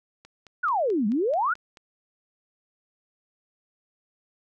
click train, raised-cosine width 0.2 ms, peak -30 dBFS, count 8, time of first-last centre 0.25-1.772 s, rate 4.6 Hz
sine exponential two-way sweep, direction down then up, 1526 to 196 to 1526 Hz, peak -21 dBFS, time 0.63-1.54 s, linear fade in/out 10 ms, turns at 1.07 s
effects none

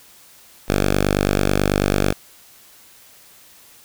5% pulse tone, 49.15 Hz, G1, 5 cents sharp, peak -5 dBFS, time 0.68-2.13 s, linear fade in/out 10 ms, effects white hiss -48 dBFS RMS until 3.84 s

